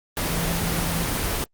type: tone in noise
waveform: sine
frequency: 167.7 Hz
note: E3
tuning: 30 cents sharp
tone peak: -27 dBFS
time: 0.3-1.07 s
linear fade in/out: 0 ms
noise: pink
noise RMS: -25 dBFS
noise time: 0.17-1.44 s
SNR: -5 dB
effects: Opus 24 kbps